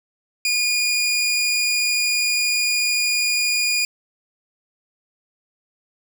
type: tone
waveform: 20% pulse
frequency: 2439 Hz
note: D#7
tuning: 35 cents flat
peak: -13 dBFS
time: 0.45-3.85 s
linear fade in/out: 2 ms
effects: none